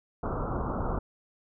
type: low-pass noise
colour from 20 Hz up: pink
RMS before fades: -31 dBFS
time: 0.23-0.99 s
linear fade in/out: 5 ms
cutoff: 1400 Hz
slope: 96 dB/octave
effects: none